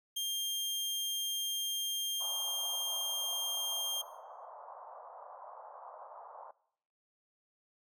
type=tone; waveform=sawtooth; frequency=3200 Hz; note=G7; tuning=35 cents sharp; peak=-30 dBFS; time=0.16-4.02 s; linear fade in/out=10 ms
type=band-pass noise; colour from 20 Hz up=white; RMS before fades=-50 dBFS; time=2.2-6.51 s; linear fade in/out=2 ms; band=570 to 1100 Hz; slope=48 dB/octave
effects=noise-tail reverb RT60 0.7 s tail -20 dB re dry